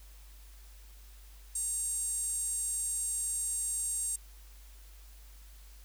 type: tone with high-pass filter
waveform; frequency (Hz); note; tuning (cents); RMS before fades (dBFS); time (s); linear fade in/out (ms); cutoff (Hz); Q
5% pulse; 934; A#5; +3; -34; 1.55-4.16; 5; 8300; 7.1
effects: added 50 Hz sine -50 dBFS peak until 5.84 s + white hiss -60 dBFS RMS until 5.84 s